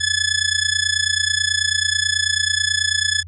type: tone with amplitude modulation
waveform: 15% pulse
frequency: 1717 Hz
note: A6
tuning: 43 cents flat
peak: -7 dBFS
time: 0-3.23 s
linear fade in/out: 20 ms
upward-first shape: sine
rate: 29.2 Hz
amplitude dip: 85%
effects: added 86 Hz sine -34 dBFS peak until 3.27 s + resampled to 24000 Hz